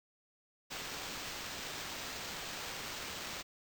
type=noise with sample-and-hold; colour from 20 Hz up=violet; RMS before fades=-43 dBFS; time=0.7-3.43 s; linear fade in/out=20 ms; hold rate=11025 Hz; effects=none